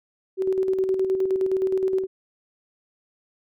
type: tone with tremolo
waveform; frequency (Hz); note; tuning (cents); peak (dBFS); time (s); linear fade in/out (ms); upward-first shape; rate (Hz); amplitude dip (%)
sine; 379.5; F#4; +44; -18; 0.37-2.07; 50; square; 9.6; 45
effects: none